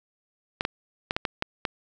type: clicks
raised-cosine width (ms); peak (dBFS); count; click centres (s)
0.3; -9; 7; 0.609 / 0.651 / 1.109 / 1.165 / 1.252 / 1.424 / 1.652
effects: none